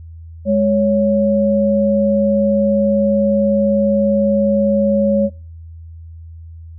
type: tone pair together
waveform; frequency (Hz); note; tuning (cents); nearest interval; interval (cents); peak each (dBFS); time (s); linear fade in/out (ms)
sine; 207.4 / 556.1; G#3 / C#5; -2 / +5; octave + perfect fourth; 1707; -14; 0.45-5.3; 50
effects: noise-tail reverb RT60 0.5 s tail -26 dB re dry + added 82 Hz sine -32 dBFS peak until 6.78 s